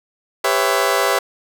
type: chord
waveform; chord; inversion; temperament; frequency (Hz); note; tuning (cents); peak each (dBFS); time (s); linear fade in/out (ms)
20% pulse; C# half-diminished seventh; second; just; 399.1 / 498.9 / 554.4 / 665.2; G4 / B4 / C#5 / E5; +31 / +17 / 0 / +16; -16; 0.44-1.19; 5
effects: none